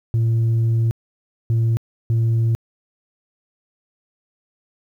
sine tone bursts at uneven times, 114.2 Hz, A#2, 35 cents flat, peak -12 dBFS, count 3, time 0.14-0.91 / 1.5-1.77 / 2.1-2.55 s, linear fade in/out 0 ms, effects tanh soft clip ceiling -14 dBFS + 9-bit

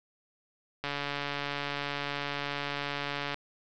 click train, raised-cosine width 0.3 ms, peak -17 dBFS, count 359, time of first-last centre 0.84-3.343 s, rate 143 Hz, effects resampled to 16000 Hz + 8-bit

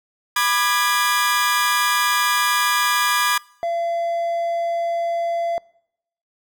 sawtooth chord, G# diminished, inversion first, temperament equal with one note detuned, 987.8 / 1198.6 / 1661.2 Hz, B5 / D6 / G#6, 0 / +35 / 0 cents, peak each -19 / -17 / -17 dBFS, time 0.36-3.38 s, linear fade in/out 5 ms
triangle tone, 680 Hz, F5, 46 cents flat, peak -18 dBFS, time 3.63-5.58 s, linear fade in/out 0 ms
effects noise-tail reverb RT60 0.8 s tail -25 dB re dry

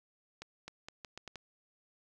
accelerating click train, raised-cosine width 0.2 ms, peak -27 dBFS, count 7, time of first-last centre 0.42-1.357 s, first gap 260 ms, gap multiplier 0.79, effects none

